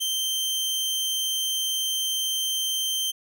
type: tone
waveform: sawtooth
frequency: 3129 Hz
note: G7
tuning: 4 cents flat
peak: -21 dBFS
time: 0-3.12 s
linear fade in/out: 20 ms
effects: none